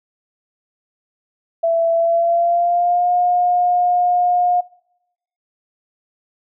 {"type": "tone with pitch glide", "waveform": "sine", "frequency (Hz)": [666, 713.8], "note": ["E5", "F5"], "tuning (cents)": [18, 38], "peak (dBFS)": -13, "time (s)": [1.63, 4.61], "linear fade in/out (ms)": 10, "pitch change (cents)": 120, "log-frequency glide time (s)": [1.92, 3.11], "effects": ["noise-tail reverb RT60 0.8 s tail -22 dB re dry"]}